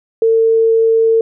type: tone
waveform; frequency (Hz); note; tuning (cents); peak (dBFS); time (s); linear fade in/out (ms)
sine; 451; A4; +43; -8; 0.22-1.21; 2
effects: none